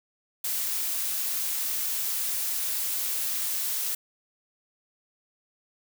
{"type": "noise", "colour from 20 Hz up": "blue", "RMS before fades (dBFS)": -29, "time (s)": [0.44, 3.95], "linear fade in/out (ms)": 5, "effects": []}